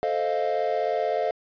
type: chord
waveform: triangle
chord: F dominant seventh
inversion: first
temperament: equal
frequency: 440 / 523.3 / 622.3 / 698.5 Hz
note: A4 / C5 / Eb5 / F5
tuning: 0 / 0 / 0 / 0 cents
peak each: -27 / -28 / -26 / -25 dBFS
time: 0.03-1.31 s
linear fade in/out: 0 ms
effects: resampled to 11025 Hz + 8-bit